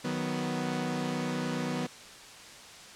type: chord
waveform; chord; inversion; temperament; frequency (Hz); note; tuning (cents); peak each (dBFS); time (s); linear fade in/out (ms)
sawtooth; B major; first; equal; 155.56 / 185 / 246.9; D#3 / F#3 / B3; 0 / 0 / 0; -32 / -32 / -29; 0.04-1.87; 10
effects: white hiss -48 dBFS RMS until 2.95 s + low-pass 7000 Hz 12 dB/octave